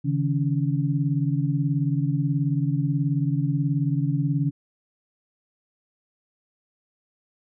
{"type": "tone cluster", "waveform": "sine", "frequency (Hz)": [139.8, 158.3, 281.2], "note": ["C#3", "D#3", "C#4"], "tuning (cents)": [15, 30, 25], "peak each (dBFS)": [-23, -25, -28], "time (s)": [0.04, 4.51], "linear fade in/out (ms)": 20, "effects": []}